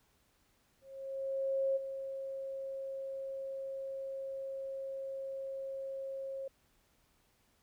sine tone with ADSR envelope, 540 Hz, C#5, 45 cents flat, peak -28 dBFS, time 0.81-6.48 s, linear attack 950 ms, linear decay 20 ms, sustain -10 dB, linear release 5 ms, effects pink hiss -72 dBFS RMS until 7.62 s

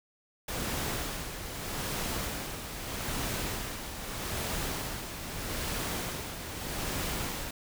pink noise with tremolo, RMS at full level -33 dBFS, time 0.48-7.51 s, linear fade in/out 5 ms, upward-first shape sine, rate 0.8 Hz, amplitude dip 55%, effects none

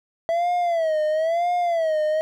triangle tone with vibrato, 659.3 Hz, E5, in tune, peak -17 dBFS, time 0.29-2.21 s, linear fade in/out 0 ms, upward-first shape sine, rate 1 Hz, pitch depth 130 cents each way, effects none

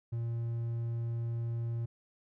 triangle tone, 116.54 Hz, A#2, in tune, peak -30 dBFS, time 0.12-1.86 s, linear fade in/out 10 ms, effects none

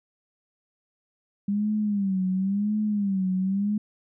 sine tone with vibrato, 199 Hz, G3, 26 cents sharp, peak -22 dBFS, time 1.48-3.78 s, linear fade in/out 5 ms, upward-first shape sine, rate 0.95 Hz, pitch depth 120 cents each way, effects none

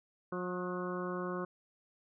harmonic tone with a mistuned harmonic, 180 Hz, F#3, 47 cents flat, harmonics 1 / 2 / 3 / 4 / 5 / 6 / 7 / 8, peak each -40 / -39 / -43 / -51 / -54 / -43 / -46 / -48 dBFS, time 0.32-1.45 s, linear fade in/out 5 ms, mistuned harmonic 8, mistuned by +36 cents, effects none

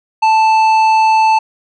sine tone with tanh clipping, 880 Hz, A5, in tune, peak -9 dBFS, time 0.22-1.39 s, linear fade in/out 10 ms, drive 10 dB, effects none

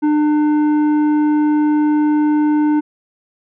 sine tone with tanh clipping, 300 Hz, D4, 37 cents sharp, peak -13 dBFS, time 0.02-2.81 s, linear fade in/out 20 ms, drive 9 dB, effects none

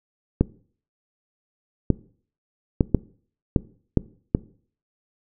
clicks, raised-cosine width 3 ms, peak -3 dBFS, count 7, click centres 0.41 / 1.903 / 2.808 / 2.947 / 3.562 / 3.973 / 4.349 s, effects noise-tail reverb RT60 0.5 s tail -21 dB re dry

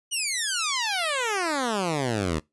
10% pulse exponential sweep, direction down, 2989 to 73.42 Hz, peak -16 dBFS, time 0.11-2.4 s, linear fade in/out 20 ms, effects noise-tail reverb RT60 0.2 s tail -24 dB re dry + resampled to 24000 Hz

